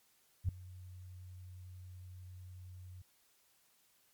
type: tone with ADSR envelope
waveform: sine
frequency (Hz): 91.1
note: F#2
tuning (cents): -26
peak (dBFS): -27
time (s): 0.44-3.02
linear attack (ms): 47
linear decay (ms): 4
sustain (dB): -21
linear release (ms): 5
effects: white hiss -71 dBFS RMS until 4.13 s + MP3 96 kbps